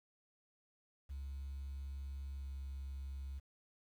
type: tone with pitch glide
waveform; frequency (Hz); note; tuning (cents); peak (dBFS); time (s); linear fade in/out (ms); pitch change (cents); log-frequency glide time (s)
sine; 68.7 to 67.99; C#2 to C#2; -15 to -33; -40; 1.09-3.4; 20; -18; 2.36-2.47
effects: tanh soft clip ceiling -40 dBFS + 11-bit